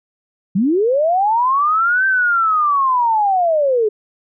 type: linear two-way sweep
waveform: sine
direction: up then down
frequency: 172.2 to 1568 to 410.4 Hz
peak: -12 dBFS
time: 0.55-3.89 s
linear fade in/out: 10 ms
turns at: 2.06 s
effects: none